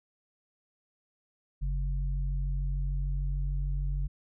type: tone pair together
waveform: sine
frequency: 46.69 / 139.9 Hz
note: F#1 / C#3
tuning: +16 / +16 cents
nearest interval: octave + perfect fifth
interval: 1900 cents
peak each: -28 / -36 dBFS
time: 1.61-4.08 s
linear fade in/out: 20 ms
effects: none